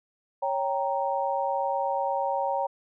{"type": "chord", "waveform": "sine", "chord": "G diminished", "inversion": "second", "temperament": "equal", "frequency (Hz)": [554.4, 784, 932.3], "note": ["Db5", "G5", "Bb5"], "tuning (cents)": [0, 0, 0], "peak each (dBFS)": -29, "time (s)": [0.42, 2.67], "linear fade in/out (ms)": 10, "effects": []}